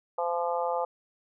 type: harmonic tone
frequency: 172.1 Hz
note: F3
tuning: 25 cents flat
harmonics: 3 / 4 / 5 / 6 / 7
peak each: -30 / -33 / -31 / -38 / -37 dBFS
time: 0.18-0.85 s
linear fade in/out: 5 ms
effects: none